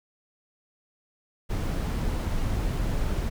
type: noise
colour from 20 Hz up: brown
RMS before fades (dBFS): -27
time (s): 1.49-3.3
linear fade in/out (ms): 20
effects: none